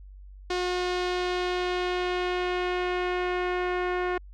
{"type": "tone with low-pass filter sweep", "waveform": "sawtooth", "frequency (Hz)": 360.5, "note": "F#4", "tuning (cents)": -45, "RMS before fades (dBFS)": -28, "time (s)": [0.5, 4.18], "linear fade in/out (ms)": 5, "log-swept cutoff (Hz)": [4800, 1900], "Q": 1.4, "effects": ["added 48 Hz sine -43 dBFS peak until 4.33 s"]}